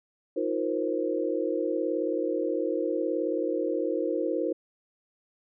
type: tone cluster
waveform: sine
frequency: 316 / 355.2 / 469.6 / 528 Hz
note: D#4 / F4 / A#4 / C5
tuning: +27 / +29 / +13 / +16 cents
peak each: -31 dBFS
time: 0.36-4.53 s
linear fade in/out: 10 ms
effects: none